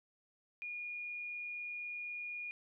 sine tone, 2436 Hz, D#7, 37 cents flat, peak -40 dBFS, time 0.62-2.51 s, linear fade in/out 0 ms, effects none

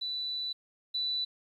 sine tone pair in turn, 3973 / 3973 Hz, B7 / B7, +10 / +10 cents, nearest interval unison, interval 0 cents, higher neither, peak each -32 / -29 dBFS, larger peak second, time 0.01-0.53 / 0.94-1.25 s, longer first, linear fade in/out 10 ms, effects 11-bit

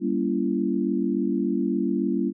sine chord, G diminished seventh, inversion none, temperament just, 196 / 235.2 / 282.2 / 338.7 Hz, G3 / Bb3 / Db4 / Fb4, 0 / +16 / +31 / +47 cents, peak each -27 dBFS, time 0-2.33 s, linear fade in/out 50 ms, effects none

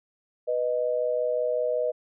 sine tone pair together, 493.2 / 618.5 Hz, B4 / D#5, -2 / -10 cents, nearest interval major third, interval 392 cents, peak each -26 dBFS, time 0.47-1.92 s, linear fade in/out 20 ms, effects none

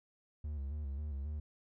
triangle tone with vibrato, 71.9 Hz, D2, 36 cents flat, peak -35 dBFS, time 0.44-1.4 s, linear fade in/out 5 ms, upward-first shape square, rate 3.7 Hz, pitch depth 74 cents each way, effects none

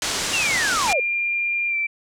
white low-pass noise, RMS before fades -25 dBFS, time 0.02-0.93 s, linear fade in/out 2 ms, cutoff 7700 Hz, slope 24 dB/octave
sine linear sweep, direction down, 2836 to 462.9 Hz, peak -20 dBFS, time 0.33-1 s, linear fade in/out 5 ms
sine tone with pitch glide, 2395 to 2338 Hz, D7 to D7, +33 to -8 cents, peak -20 dBFS, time 0.88-1.87 s, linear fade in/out 10 ms, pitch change -41 cents, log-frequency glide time 1.68-1.76 s
effects none

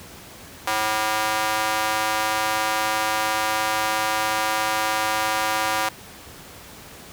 square tone with high-pass filter, 108.5 Hz, A2, 24 cents flat, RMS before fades -23 dBFS, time 0.67-5.89 s, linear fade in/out 5 ms, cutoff 890 Hz, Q 1.4, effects pink hiss -42 dBFS RMS until 7.12 s + high-pass 60 Hz 12 dB/octave

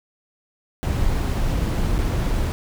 brown noise with dropouts, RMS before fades -21 dBFS, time 0.83-2.52 s, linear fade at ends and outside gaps 0 ms, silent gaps 1.982-1.989 s, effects none

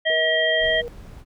harmonic tone, 638 Hz, D#5, 43 cents sharp, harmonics 1 / 3 / 5, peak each -21 / -21 / -24 dBFS, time 0.05-0.82 s, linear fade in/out 20 ms
sine tone with vibrato, 477.3 Hz, A#4, 41 cents sharp, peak -29 dBFS, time 0.1-0.88 s, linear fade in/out 0 ms, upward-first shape sine, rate 14 Hz, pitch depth 13 cents each way
brown noise, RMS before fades -39 dBFS, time 0.59-1.25 s, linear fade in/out 50 ms
effects none

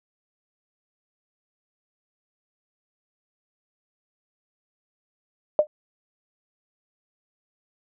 sine tone with exponential decay, 604 Hz, D5, 48 cents sharp, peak -9 dBFS, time 5.59-5.67 s, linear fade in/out 1 ms, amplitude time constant 17 ms, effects none

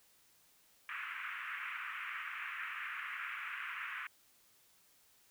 pink band-pass noise, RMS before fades -43 dBFS, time 0.89-4.07 s, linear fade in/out 2 ms, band 1200 to 2600 Hz, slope 48 dB/octave, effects white hiss -68 dBFS RMS until 5.3 s

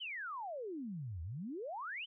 sine exponential two-way sweep, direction down then up, 3176 to 77.2 to 3176 Hz, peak -40 dBFS, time 0-2.06 s, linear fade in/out 20 ms, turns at 1.22 s, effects none

